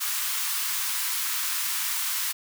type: high-pass noise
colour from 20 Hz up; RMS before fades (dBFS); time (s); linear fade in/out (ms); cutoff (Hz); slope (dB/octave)
white; -28; 0-2.33; 20; 930; 48
effects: none